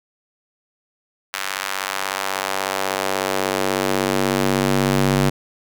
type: tone with high-pass filter sweep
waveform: square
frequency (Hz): 48.18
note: G1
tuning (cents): -29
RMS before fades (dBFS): -21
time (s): 1.33-5.3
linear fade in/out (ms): 10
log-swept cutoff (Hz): 1500 to 150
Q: 0.99
effects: none